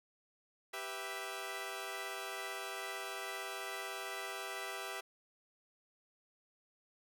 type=chord; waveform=10% pulse; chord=E minor; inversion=first; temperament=equal; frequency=392 / 493.9 / 659.3 Hz; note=G4 / B4 / E5; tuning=0 / 0 / 0 cents; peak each=-36 / -39 / -36 dBFS; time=0.73-5.01 s; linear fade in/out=10 ms; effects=none